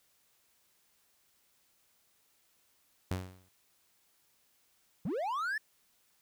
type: tone with exponential decay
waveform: sawtooth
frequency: 92.5 Hz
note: F#2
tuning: in tune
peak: -26 dBFS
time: 3.11-3.49 s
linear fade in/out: 0 ms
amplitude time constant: 81 ms
type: linear sweep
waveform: triangle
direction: up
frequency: 135.1 to 1800 Hz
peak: -30 dBFS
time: 5.05-5.58 s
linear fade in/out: 5 ms
effects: white hiss -71 dBFS RMS until 6.21 s